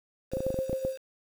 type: tone with tremolo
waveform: sine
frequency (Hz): 528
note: C5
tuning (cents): +16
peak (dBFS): -26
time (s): 0.31-0.98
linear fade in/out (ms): 50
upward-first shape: triangle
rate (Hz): 7.6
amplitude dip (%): 70
type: clicks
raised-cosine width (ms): 2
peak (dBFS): -19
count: 10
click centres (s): 0.335 / 0.37 / 0.405 / 0.466 / 0.504 / 0.543 / 0.589 / 0.696 / 0.73 / 0.85
effects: 8-bit